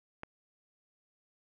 click, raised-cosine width 0.5 ms, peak -25 dBFS, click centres 0.234 s, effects none

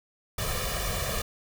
pink noise with comb filter, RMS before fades -30 dBFS, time 0.38-1.22 s, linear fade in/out 5 ms, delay 1.7 ms, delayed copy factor +0.85, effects none

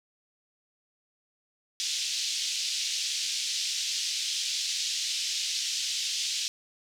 white band-pass noise, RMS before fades -31 dBFS, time 1.8-6.48 s, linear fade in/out 0 ms, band 2900 to 6200 Hz, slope 24 dB/octave, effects none

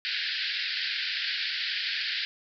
white band-pass noise, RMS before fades -31 dBFS, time 0.05-2.25 s, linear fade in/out 0 ms, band 1500 to 4900 Hz, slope 96 dB/octave, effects none

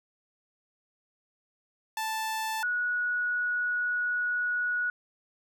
sawtooth / sine tone pair in turn, 880 / 1462 Hz, A5 / F#6, 0 / -21 cents, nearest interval major sixth, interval 879 cents, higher second, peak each -26 dBFS, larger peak neither, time 1.97-2.63 / 2.63-4.9 s, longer second, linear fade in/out 2 ms, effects none

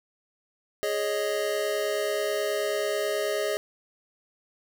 square chord, Ab suspended fourth, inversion none, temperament just, 415.3 / 553.7 / 623 Hz, Ab4 / Db5 / Eb5, 0 / -2 / +2 cents, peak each -30 / -33 / -30 dBFS, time 0.83-3.57 s, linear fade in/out 0 ms, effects none

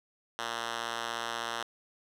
5% pulse tone with band-pass filter, 116.54 Hz, A#2, in tune, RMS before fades -36 dBFS, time 0.39-1.63 s, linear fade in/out 0 ms, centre 2600 Hz, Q 0.59, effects none

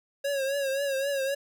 square tone with vibrato, 550 Hz, C#5, 14 cents flat, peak -27 dBFS, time 0.24-1.35 s, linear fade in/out 10 ms, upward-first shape triangle, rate 3.8 Hz, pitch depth 72 cents each way, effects none

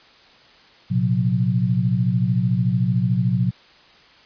sine tone cluster, 115.7 / 129.2 / 180.6 Hz, A#2 / C3 / F#3, -13 / -21 / -42 cents, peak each -21 dBFS, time 0.9-3.51 s, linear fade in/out 20 ms, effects white hiss -50 dBFS RMS until 4.25 s + resampled to 11025 Hz

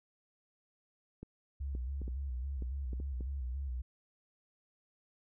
clicks, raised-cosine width 3 ms, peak -32 dBFS, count 8, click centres 1.23 / 1.751 / 2.017 / 2.08 / 2.623 / 2.932 / 3.001 / 3.208 s
sine tone with vibrato, 65.41 Hz, C2, in tune, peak -35 dBFS, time 1.6-3.82 s, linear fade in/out 10 ms, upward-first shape square, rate 3.6 Hz, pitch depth 94 cents each way
effects none

